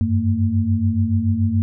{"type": "tone cluster", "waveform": "sine", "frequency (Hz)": [93, 100, 227.2], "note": ["F#2", "G2", "A#3"], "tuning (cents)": [9, 35, -44], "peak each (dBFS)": -20, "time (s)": [0.01, 1.62], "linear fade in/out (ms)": 0, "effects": []}